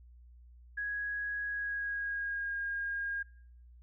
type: tone with pitch glide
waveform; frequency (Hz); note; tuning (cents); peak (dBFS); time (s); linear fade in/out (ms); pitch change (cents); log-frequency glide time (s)
sine; 1661.2 to 1622.3; G#6 to G#6; 0 to -41; -33; 0.77-3.23; 10; -41; 1.45-2.58
effects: noise-tail reverb RT60 0.7 s tail -26 dB re dry + added 60 Hz sine -53 dBFS peak until 3.82 s